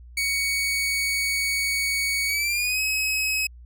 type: tone with pitch glide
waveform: sawtooth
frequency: 2237 to 2555 Hz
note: C#7 to D#7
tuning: +15 to +45 cents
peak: -19 dBFS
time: 0.17-3.47 s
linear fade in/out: 5 ms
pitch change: +230 cents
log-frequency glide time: 2.27-2.81 s
effects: added 60 Hz sine -42 dBFS peak until 3.65 s